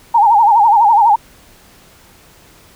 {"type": "tone with vibrato", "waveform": "sine", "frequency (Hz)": 872, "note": "A5", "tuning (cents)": -16, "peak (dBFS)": -6, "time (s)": [0.14, 1.16], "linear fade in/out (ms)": 10, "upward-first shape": "sine", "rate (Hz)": 12, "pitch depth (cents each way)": 140, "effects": ["pink hiss -45 dBFS RMS until 2.75 s"]}